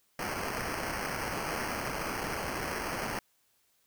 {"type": "noise with sample-and-hold", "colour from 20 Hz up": "white", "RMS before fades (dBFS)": -35, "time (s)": [0.19, 3.19], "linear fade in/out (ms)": 2, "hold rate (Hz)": 3675, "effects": ["white hiss -71 dBFS RMS until 3.86 s"]}